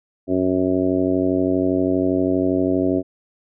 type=harmonic tone; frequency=92.5 Hz; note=F#2; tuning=in tune; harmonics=1 / 2 / 3 / 4 / 5 / 6 / 7; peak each=-31 / -29 / -19 / -22 / -29 / -28 / -26 dBFS; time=0.27-3.03 s; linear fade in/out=50 ms; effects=none